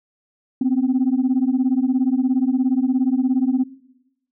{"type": "beating tone pair", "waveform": "sine", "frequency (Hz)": [250, 267], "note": ["B3", "C4"], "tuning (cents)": [21, 35], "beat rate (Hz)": 17, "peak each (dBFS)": -18, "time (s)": [0.61, 3.64], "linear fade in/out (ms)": 5, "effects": ["noise-tail reverb RT60 0.9 s tail -18 dB re dry", "tanh soft clip ceiling -11 dBFS"]}